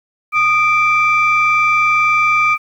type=tone pair together; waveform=sine; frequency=1234 / 2344 Hz; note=D#6 / D7; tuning=-15 / -4 cents; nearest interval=major seventh; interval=1111 cents; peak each=-12 dBFS; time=0.32-2.58 s; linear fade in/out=50 ms; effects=tanh soft clip ceiling -5 dBFS + 8-bit